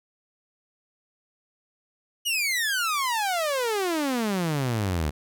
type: exponential sweep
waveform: sawtooth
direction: down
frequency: 2960 to 71.1 Hz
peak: -20 dBFS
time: 2.25-5.11 s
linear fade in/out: 20 ms
effects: none